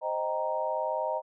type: chord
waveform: sine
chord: C minor seventh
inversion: none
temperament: equal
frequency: 523.3 / 622.3 / 784 / 932.3 Hz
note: C5 / Eb5 / G5 / Bb5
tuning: 0 / 0 / 0 / 0 cents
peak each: -35 / -31 / -37 / -32 dBFS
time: 0.01-1.22 s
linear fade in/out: 50 ms
effects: none